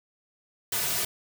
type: noise with comb filter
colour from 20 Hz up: white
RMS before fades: -28 dBFS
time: 0.72-1.05 s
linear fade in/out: 5 ms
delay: 3.7 ms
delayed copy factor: -0.65
effects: none